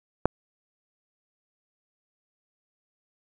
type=click; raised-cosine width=1 ms; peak=-5 dBFS; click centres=0.256 s; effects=none